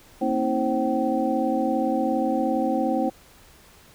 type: tone cluster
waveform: sine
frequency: 231.6 / 268.9 / 321.5 / 530 / 767 Hz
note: A#3 / C4 / E4 / C5 / G5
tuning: -11 / +47 / -43 / +22 / -38 cents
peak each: -27 dBFS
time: 0.21-3.1 s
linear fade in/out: 10 ms
effects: pink hiss -52 dBFS RMS until 3.94 s